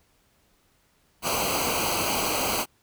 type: noise with comb filter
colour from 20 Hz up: pink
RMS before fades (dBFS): -26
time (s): 1.22-2.66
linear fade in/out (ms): 50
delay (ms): 0.56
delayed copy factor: -0.85
effects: pink hiss -65 dBFS RMS until 2.82 s